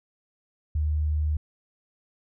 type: tone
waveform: sine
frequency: 76 Hz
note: D#2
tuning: 40 cents flat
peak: -22 dBFS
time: 0.75-1.37 s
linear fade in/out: 5 ms
effects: none